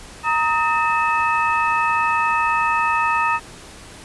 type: tone cluster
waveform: sine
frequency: 930 / 1261 / 1814 / 2595 Hz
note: A#5 / D#6 / A#6 / E7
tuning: -4 / +23 / -48 / -28 cents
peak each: -20 / -20 / -25 / -24 dBFS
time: 0.23-3.4 s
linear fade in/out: 50 ms
effects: pink hiss -40 dBFS RMS until 4.04 s + resampled to 24000 Hz